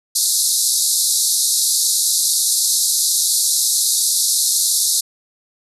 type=band-pass noise; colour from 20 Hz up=white; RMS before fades=-17 dBFS; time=0.15-5.01 s; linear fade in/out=10 ms; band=3800 to 12000 Hz; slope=96 dB/octave; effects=none